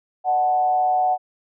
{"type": "tone with frequency modulation", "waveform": "sine", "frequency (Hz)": 740, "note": "F#5", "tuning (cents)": 0, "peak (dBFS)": -16, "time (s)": [0.24, 1.18], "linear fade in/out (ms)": 50, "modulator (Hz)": 138, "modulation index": 0.45, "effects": []}